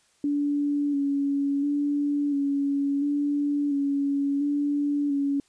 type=tone with vibrato; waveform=sine; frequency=284.7 Hz; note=C#4; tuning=46 cents sharp; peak=-22 dBFS; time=0.24-5.4 s; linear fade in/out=2 ms; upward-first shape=square; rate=0.72 Hz; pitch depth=24 cents each way; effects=white hiss -64 dBFS RMS until 5.48 s + resampled to 22050 Hz